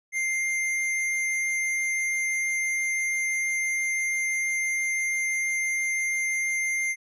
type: tone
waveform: square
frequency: 2101 Hz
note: C7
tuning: 7 cents sharp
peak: -25 dBFS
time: 0.12-6.96 s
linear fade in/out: 50 ms
effects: resampled to 24000 Hz